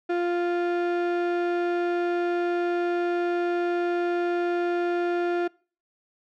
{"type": "tone", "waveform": "35% pulse", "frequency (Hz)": 349.2, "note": "F4", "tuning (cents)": 0, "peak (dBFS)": -21, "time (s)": [0.09, 5.48], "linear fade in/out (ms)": 10, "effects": ["noise-tail reverb RT60 0.4 s tail -24 dB re dry", "low-pass 2000 Hz 12 dB/octave"]}